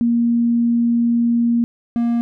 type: tone pair in turn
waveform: sine / triangle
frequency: 235.3 / 235.3 Hz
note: A#3 / A#3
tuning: +16 / +16 cents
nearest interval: unison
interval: 0 cents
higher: neither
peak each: -13 dBFS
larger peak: neither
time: 0.01-1.64 / 1.96-2.21 s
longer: first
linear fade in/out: 0 ms
effects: none